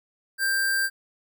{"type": "tone with sample-and-hold", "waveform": "sine", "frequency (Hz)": 1584, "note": "G6", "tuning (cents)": 18, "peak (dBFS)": -21, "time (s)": [0.38, 0.9], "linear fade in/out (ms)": 50, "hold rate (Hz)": 6300, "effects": []}